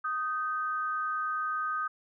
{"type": "tone pair together", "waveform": "sine", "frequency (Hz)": [1244.5, 1545.7], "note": ["D#6", "G6"], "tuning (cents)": [0, -25], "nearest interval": "major third", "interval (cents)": 375, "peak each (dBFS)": [-30, -35], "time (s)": [0.04, 1.88], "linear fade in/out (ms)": 10, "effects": []}